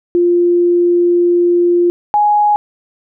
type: tone pair in turn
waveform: sine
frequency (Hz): 349.2 / 833.4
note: F4 / G#5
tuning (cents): 0 / +6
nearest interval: octave + minor third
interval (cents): 1506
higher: second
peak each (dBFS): -8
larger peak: neither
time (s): 0.15-1.9 / 2.14-2.56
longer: first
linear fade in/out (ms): 0
effects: none